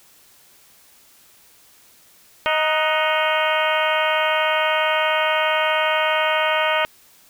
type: harmonic tone with a mistuned harmonic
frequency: 312.3 Hz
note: D#4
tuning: 7 cents sharp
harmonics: 2 / 3 / 4 / 5 / 6 / 7 / 8 / 9 / 10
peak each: -22 / -24 / -25 / -26 / -27 / -27 / -28 / -29 / -29 dBFS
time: 2.46-6.85 s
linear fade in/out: 0 ms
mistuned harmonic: 5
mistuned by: -79 cents
effects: white hiss -52 dBFS RMS until 7.29 s